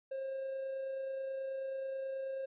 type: tone with amplitude modulation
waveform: triangle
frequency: 535 Hz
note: C5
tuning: 38 cents sharp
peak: -33 dBFS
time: 0.11-2.46 s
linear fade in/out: 10 ms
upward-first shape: sine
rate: 29.3 Hz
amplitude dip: 30%
effects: tanh soft clip ceiling -29 dBFS + resampled to 8000 Hz